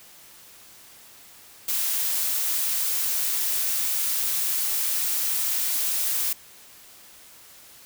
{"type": "noise", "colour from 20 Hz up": "blue", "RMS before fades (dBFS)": -25, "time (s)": [1.68, 6.33], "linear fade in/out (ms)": 5, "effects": ["white hiss -49 dBFS RMS until 7.85 s"]}